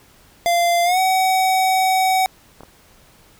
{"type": "tone with pitch glide", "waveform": "square", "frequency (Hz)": [691, 753.5], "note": ["F5", "F#5"], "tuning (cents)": [-19, 31], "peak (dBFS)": -15, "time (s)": [0.46, 2.26], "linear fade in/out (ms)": 0, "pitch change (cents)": 150, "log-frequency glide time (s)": [0.84, 0.99]}
{"type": "clicks", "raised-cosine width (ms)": 1, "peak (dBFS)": -24, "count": 2, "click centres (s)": [2.607, 2.634]}
{"effects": ["pink hiss -51 dBFS RMS until 3.39 s"]}